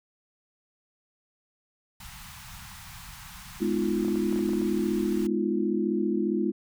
pink band-stop noise, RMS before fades -44 dBFS, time 2-5.27 s, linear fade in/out 5 ms, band 200 to 800 Hz, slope 48 dB/octave
sine chord, F half-diminished seventh, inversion first, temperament just, 209.5 / 251.4 / 314.3 / 349.2 Hz, Ab3 / Cb4 / Eb4 / F4, +15 / +31 / +18 / 0 cents, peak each -28 / -32 / -30 / -28 dBFS, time 3.6-6.52 s, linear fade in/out 20 ms
clicks, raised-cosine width 1 ms, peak -27 dBFS, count 9, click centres 4.048 / 4.083 / 4.157 / 4.327 / 4.36 / 4.391 / 4.492 / 4.534 / 4.616 s
effects none

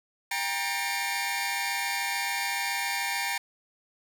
sawtooth tone cluster, 795 / 944 / 1794 / 2170 / 2358 Hz, G5 / A#5 / A6 / C#7 / D7, +24 / +22 / +33 / -37 / +6 cents, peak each -31 dBFS, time 0.31-3.38 s, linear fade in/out 5 ms, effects none

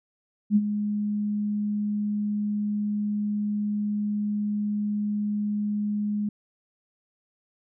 sine tone with ADSR envelope, 208.1 Hz, G#3, 4 cents sharp, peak -14 dBFS, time 0.5-6.29 s, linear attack 59 ms, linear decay 44 ms, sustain -10 dB, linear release 4 ms, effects none

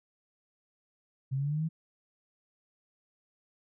sine linear sweep, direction up, 130 to 164 Hz, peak -28 dBFS, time 1.31-1.69 s, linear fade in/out 20 ms, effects none

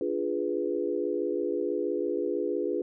sine chord, D diminished seventh, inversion none, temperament equal, 293.7 / 349.2 / 415.3 / 493.9 Hz, D4 / F4 / Ab4 / Cb5, 0 / 0 / 0 / 0 cents, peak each -34 / -31 / -31 / -33 dBFS, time 0.01-2.82 s, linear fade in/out 2 ms, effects none

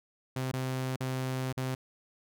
sawtooth tone with dropouts, 130 Hz, C3, 11 cents flat, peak -27 dBFS, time 0.36-1.75 s, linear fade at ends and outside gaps 5 ms, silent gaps 0.517-0.534 / 0.962-1.005 / 1.527-1.572 s, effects none

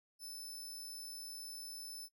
20% pulse tone, 5274 Hz, E8, in tune, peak -40 dBFS, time 0.19-2.09 s, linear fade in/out 50 ms, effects noise-tail reverb RT60 0.1 s tail -19 dB re dry

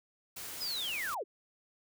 white noise, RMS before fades -43 dBFS, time 0.36-1.15 s, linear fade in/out 10 ms
sine linear sweep, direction down, 5180 to 311.1 Hz, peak -34 dBFS, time 0.6-1.24 s, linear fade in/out 20 ms
effects none

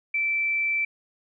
sine tone, 2330 Hz, D7, 14 cents flat, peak -22 dBFS, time 0.14-0.85 s, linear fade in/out 5 ms, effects none

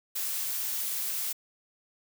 blue noise, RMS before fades -32 dBFS, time 0.15-1.33 s, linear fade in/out 10 ms, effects none

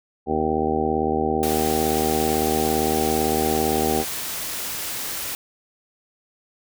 harmonic tone, 77.78 Hz, D#2, in tune, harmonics 1 / 2 / 3 / 4 / 5 / 6 / 7 / 8 / 9 / 10, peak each -32 / -34 / -27 / -28 / -25 / -27 / -36 / -36 / -34 / -25 dBFS, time 0.26-4.05 s, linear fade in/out 50 ms
white noise, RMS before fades -29 dBFS, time 1.43-5.35 s, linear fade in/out 0 ms
effects none

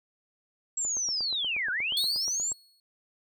sine linear two-way sweep, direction down then up, 7670 to 1420 to 7670 Hz, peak -27 dBFS, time 0.77-2.53 s, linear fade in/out 5 ms, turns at 1.71 s
click train, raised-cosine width 1 ms, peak -31 dBFS, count 15, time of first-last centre 0.85-2.519 s, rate 8.39 Hz
40% pulse tone with exponential decay, 4345 Hz, C#8, 35 cents flat, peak -24 dBFS, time 1.97-2.8 s, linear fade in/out 1 ms, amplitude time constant 180 ms
effects none

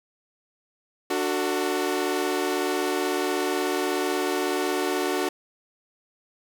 sawtooth chord, D major, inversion none, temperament equal with one note detuned, 293.7 / 370 / 451.6 Hz, D4 / F#4 / A4, 0 / 0 / +45 cents, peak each -25 / -22 / -27 dBFS, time 1.1-5.29 s, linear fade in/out 5 ms, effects none

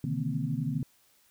sine tone cluster, 127.2 / 149.2 / 161.6 / 229 / 256.5 Hz, C3 / D3 / E3 / A#3 / C4, -48 / +28 / -34 / -31 / -34 cents, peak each -35 / -32 / -36 / -36 / -36 dBFS, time 0.04-0.83 s, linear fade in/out 2 ms, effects white hiss -65 dBFS RMS until 1.3 s

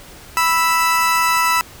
30% pulse tone pair together, 987.8 / 1318.6 Hz, B5 / E6, 0 / 0 cents, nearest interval perfect fourth, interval 500 cents, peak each -14 dBFS, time 0.37-1.61 s, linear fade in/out 0 ms, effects pink hiss -40 dBFS RMS until 1.8 s

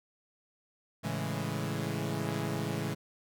sawtooth chord, A major seventh, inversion none, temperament equal, 110 / 138.59 / 164.81 / 207.7 Hz, A2 / C#3 / E3 / G#3, 0 / 0 / 0 / 0 cents, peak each -34 / -33 / -33 / -35 dBFS, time 1.03-2.95 s, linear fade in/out 20 ms, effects none

